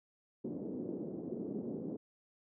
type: band-pass noise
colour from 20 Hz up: pink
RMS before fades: -41 dBFS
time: 0.44-1.97 s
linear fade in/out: 10 ms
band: 190 to 410 Hz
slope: 24 dB/octave
effects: none

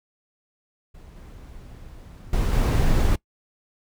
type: noise with level steps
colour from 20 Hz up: brown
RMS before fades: -44 / -42 / -22 / -19 dBFS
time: 0.94-3.16 s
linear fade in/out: 10 ms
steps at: 1.16 / 2.33 / 2.53 s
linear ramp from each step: 2 ms
effects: noise-tail reverb RT60 0.1 s tail -22 dB re dry

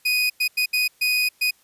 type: tone bursts at uneven times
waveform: 30% pulse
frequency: 2489 Hz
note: D#7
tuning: in tune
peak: -16 dBFS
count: 6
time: 0.05-0.3 / 0.4-0.48 / 0.57-0.66 / 0.73-0.88 / 1.01-1.29 / 1.41-1.51 s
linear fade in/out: 10 ms
effects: white hiss -59 dBFS RMS until 1.63 s + resampled to 32000 Hz

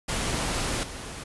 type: noise with level steps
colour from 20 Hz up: pink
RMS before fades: -28 / -38 dBFS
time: 0.08-1.24 s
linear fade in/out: 10 ms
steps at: 0.83 s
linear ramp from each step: 5 ms
effects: resampled to 24000 Hz

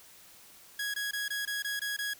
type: tone bursts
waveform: sawtooth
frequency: 1661.2 Hz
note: G#6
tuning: in tune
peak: -28 dBFS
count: 8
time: 0.79-2.137 s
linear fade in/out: 5 ms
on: 150 ms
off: 21 ms
effects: white hiss -55 dBFS RMS until 2.19 s

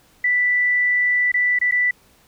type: tone with dropouts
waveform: sine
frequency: 1975.5 Hz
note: B6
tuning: in tune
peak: -15 dBFS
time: 0.24-1.91 s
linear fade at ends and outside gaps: 5 ms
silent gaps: 1.318-1.341 / 1.589-1.613 / 1.712-1.721 s
effects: pink hiss -55 dBFS RMS until 2.27 s

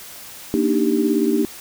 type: chord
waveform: sine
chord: Eb major seventh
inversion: second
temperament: equal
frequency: 233.1 / 293.7 / 311.1 / 392 Hz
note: Bb3 / D4 / Eb4 / G4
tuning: 0 / 0 / 0 / 0 cents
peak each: -21 dBFS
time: 0.54-1.45 s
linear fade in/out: 0 ms
effects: white hiss -38 dBFS RMS until 1.6 s

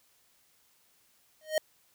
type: tone with exponential growth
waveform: square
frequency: 622.3 Hz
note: D#5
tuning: in tune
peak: -22 dBFS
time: 1.41-1.58 s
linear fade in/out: 2 ms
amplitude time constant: 35 ms
effects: white hiss -67 dBFS RMS until 1.94 s

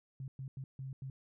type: tone bursts at uneven times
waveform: sine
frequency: 133.4 Hz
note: C3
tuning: 34 cents sharp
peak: -40 dBFS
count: 5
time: 0.2-0.28 / 0.39-0.48 / 0.57-0.64 / 0.79-0.93 / 1.02-1.1 s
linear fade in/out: 2 ms
effects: none

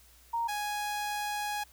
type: tone pair in turn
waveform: sine / sawtooth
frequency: 930 / 830.9 Hz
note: A#5 / G#5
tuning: -4 / +1 cents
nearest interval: major second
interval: 195 cents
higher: first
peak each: -28 dBFS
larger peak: neither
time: 0.33-0.48 / 0.48-1.64 s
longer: second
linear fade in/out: 10 ms
effects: added 60 Hz sine -60 dBFS peak until 1.72 s + white hiss -60 dBFS RMS until 1.72 s

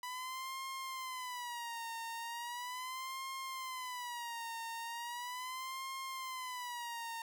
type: tone with vibrato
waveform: sawtooth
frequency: 987.8 Hz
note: B5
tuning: in tune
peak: -37 dBFS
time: 0.03-7.22 s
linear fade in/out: 2 ms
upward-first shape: sine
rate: 0.38 Hz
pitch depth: 130 cents each way
effects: none

